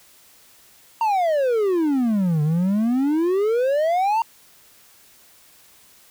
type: exponential two-way sweep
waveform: triangle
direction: down then up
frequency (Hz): 932.3 to 146.83 to 932.3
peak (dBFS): -15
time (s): 1.01-4.22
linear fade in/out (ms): 2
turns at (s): 2.42
effects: white hiss -52 dBFS RMS until 6.1 s